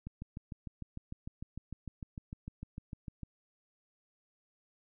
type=click train; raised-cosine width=5 ms; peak=-29 dBFS; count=22; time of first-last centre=0.07-3.233 s; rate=6.64 Hz; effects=none